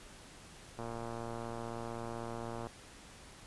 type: click train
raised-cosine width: 1 ms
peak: -28 dBFS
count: 219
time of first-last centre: 0.79-2.669 s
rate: 116 Hz
effects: pink hiss -54 dBFS RMS until 3.46 s + resampled to 24000 Hz